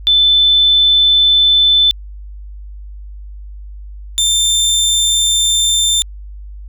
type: tone pair in turn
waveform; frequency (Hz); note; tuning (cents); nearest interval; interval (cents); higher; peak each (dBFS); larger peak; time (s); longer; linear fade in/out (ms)
sine / 25% pulse; 3520 / 3579; A7 / A7; 0 / +29; unison; 29; second; -7; neither; 0.07-1.91 / 4.18-6.02; neither; 0
effects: added 50 Hz sine -28 dBFS peak until 6.68 s